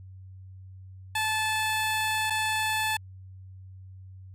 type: tone with dropouts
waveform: 15% pulse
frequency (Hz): 871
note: A5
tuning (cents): -18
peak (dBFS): -19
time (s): 1.15-2.97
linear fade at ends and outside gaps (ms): 5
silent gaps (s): 2.3-2.304
effects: added 94 Hz sine -43 dBFS peak until 4.34 s + resampled to 32000 Hz